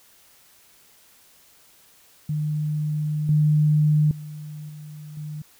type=tone with level steps; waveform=sine; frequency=151.3 Hz; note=D#3; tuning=48 cents flat; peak=-22 / -15 / -33 / -36 / -30 dBFS; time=2.29-5.42 s; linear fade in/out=5 ms; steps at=3.29 / 4.11 / 4.69 / 5.17 s; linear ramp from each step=2 ms; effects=white hiss -55 dBFS RMS until 5.59 s